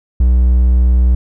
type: tone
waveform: triangle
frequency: 61.74 Hz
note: B1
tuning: in tune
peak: -5 dBFS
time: 0.2-1.15 s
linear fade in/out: 5 ms
effects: none